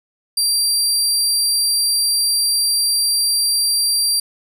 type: tone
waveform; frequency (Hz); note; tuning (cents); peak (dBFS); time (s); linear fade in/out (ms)
25% pulse; 4717; D8; +7; -10; 0.37-4.2; 5
effects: none